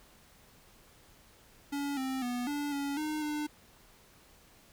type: tone with pitch steps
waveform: square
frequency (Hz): 283.7 / 263.3 / 244.8 / 290 / 281.8 / 306.1 / 300.2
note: C#4 / C4 / B3 / D4 / C#4 / D#4 / D4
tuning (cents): +40 / +11 / -15 / -22 / +29 / -28 / +38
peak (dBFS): -33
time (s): 1.72-3.47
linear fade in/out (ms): 10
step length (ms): 250
effects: pink hiss -60 dBFS RMS until 4.72 s